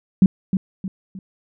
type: tone with echo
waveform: sine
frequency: 190 Hz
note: F#3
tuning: 46 cents sharp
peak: -7 dBFS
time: 0.22-0.26 s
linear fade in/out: 2 ms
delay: 310 ms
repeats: 3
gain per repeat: -8 dB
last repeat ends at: 1.19 s
effects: none